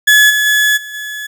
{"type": "tone with level steps", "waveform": "35% pulse", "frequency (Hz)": 1706, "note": "G#6", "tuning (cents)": 46, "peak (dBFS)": [-3, -9, -7, -24, -20], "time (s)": [0.07, 1.27], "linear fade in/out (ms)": 10, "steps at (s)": [0.29, 0.45, 0.76, 0.93], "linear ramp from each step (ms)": 20, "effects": []}